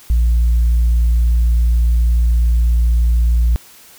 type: tone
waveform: sine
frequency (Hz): 58.27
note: A#1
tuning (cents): 0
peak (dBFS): -8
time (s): 0.1-3.56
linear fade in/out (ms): 0
effects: tanh soft clip ceiling -8 dBFS + white hiss -43 dBFS RMS until 3.98 s